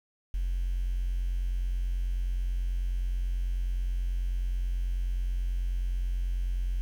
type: tone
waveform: triangle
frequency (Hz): 44.65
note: F1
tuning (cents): +39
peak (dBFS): -23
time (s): 0.34-6.81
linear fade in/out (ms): 0
effects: tanh soft clip ceiling -24 dBFS + 9-bit